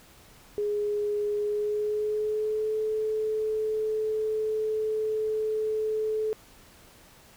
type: tone with pitch glide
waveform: sine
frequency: 415.3 to 433.4 Hz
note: G#4 to A4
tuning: 0 to -26 cents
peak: -25 dBFS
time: 0.58-6.33 s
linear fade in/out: 0 ms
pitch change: +74 cents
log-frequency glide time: 1.37-2.75 s
effects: pink hiss -54 dBFS RMS until 7.36 s